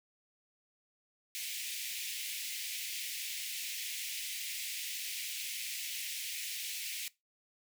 pink high-pass noise, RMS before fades -40 dBFS, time 1.35-7.08 s, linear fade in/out 0 ms, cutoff 2100 Hz, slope 48 dB/octave, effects noise-tail reverb RT60 0.2 s tail -20 dB re dry

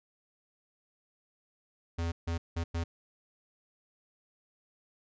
square tone bursts at uneven times, 84 Hz, E2, 33 cents sharp, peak -31 dBFS, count 4, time 1.98-2.12 / 2.27-2.38 / 2.56-2.64 / 2.74-2.84 s, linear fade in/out 10 ms, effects resampled to 16000 Hz

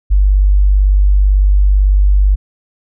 sine tone, 49 Hz, G1, in tune, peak -6 dBFS, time 0.1-2.36 s, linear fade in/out 20 ms, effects none

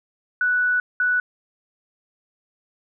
sine tone bursts at uneven times, 1480 Hz, F#6, in tune, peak -17 dBFS, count 2, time 0.41-0.8 / 1-1.2 s, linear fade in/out 2 ms, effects none

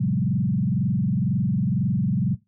sine tone with frequency modulation, 155.56 Hz, D#3, in tune, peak -18 dBFS, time 0-2.35 s, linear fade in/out 10 ms, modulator 22 Hz, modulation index 2.1, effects noise-tail reverb RT60 0.2 s tail -17 dB re dry + high-pass 100 Hz 12 dB/octave

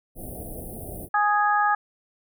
pink band-stop noise, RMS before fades -36 dBFS, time 0.15-1.09 s, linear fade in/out 50 ms, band 760 to 9200 Hz, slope 96 dB/octave
harmonic tone, 415.3 Hz, G#4, in tune, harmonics 2 / 3 / 4, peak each -21 / -23 / -25 dBFS, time 1.14-1.75 s, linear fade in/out 5 ms
effects none

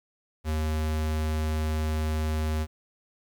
square tone, 77.78 Hz, D#2, in tune, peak -26 dBFS, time 0.44-2.67 s, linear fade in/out 50 ms, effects 10-bit

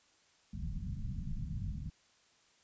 pink low-pass noise, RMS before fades -39 dBFS, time 0.53-1.9 s, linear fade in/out 5 ms, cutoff 210 Hz, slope 48 dB/octave, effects white hiss -68 dBFS RMS until 2.63 s + resampled to 16000 Hz

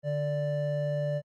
triangle tone pair together, 146.93 / 587.3 Hz, D3 / D5, +1 / 0 cents, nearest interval 2 octaves, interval 2399 cents, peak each -28 dBFS, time 0.03-1.22 s, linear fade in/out 50 ms, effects AAC 64 kbps

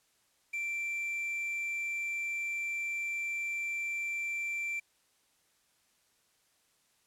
triangle tone with quantisation, 2349 Hz, D7, in tune, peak -31 dBFS, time 0.53-4.8 s, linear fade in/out 10 ms, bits 9, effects white hiss -71 dBFS RMS until 7.06 s + low-pass 11000 Hz 12 dB/octave

